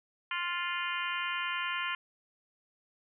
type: harmonic tone with a mistuned harmonic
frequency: 350.1 Hz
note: F4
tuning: 4 cents sharp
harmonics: 3 / 4 / 5 / 6 / 7 / 8 / 9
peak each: -37 / -38 / -39 / -40 / -40 / -41 / -42 dBFS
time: 0.31-1.95 s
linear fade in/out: 2 ms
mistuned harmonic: 9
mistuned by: -52 cents
effects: none